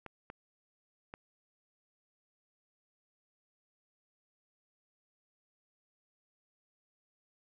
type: clicks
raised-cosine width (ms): 0.5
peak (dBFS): -29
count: 3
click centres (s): 0.063 / 0.301 / 1.139
effects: none